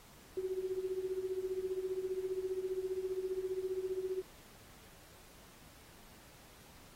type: tone with tremolo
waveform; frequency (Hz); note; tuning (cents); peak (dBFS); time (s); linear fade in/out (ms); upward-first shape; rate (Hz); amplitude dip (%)
sine; 374.7; F#4; +22; -31; 0.37-4.22; 2; triangle; 15; 85
effects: pink hiss -59 dBFS RMS until 6.95 s + AAC 48 kbps